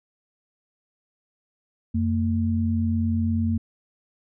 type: tone pair together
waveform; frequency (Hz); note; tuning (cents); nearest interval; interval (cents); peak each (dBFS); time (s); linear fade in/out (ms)
sine; 90.1 / 227.2; F#2 / A#3; -45 / -44; octave + major third; 1601; -23; 1.94-3.58; 10
effects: none